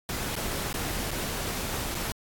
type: noise with dropouts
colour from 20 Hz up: pink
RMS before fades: -32 dBFS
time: 0.09-2.12 s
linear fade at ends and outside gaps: 1 ms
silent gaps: 0.355-0.363 / 0.729-0.741 / 1.108-1.113 / 1.946-1.951 s
effects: AAC 64 kbps